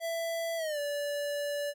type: tone with pitch glide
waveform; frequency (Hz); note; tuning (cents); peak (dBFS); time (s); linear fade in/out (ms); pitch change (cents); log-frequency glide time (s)
square; 665 to 578.9; E5 to D5; +15 to -25; -32; 0-1.74; 50; -240; 0.57-0.79
effects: none